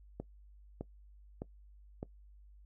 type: click train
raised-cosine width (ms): 2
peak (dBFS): -26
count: 4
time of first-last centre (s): 0.2-2.029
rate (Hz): 1.64
effects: noise-tail reverb RT60 0.1 s tail -20 dB re dry + added 50 Hz sine -55 dBFS peak until 2.65 s